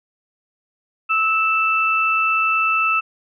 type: tone pair together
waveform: sine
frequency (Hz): 1304.7 / 2652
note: E6 / E7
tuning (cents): -18 / +10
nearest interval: octave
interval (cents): 1228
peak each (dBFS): -18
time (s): 1.09-3.01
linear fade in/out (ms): 20
effects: none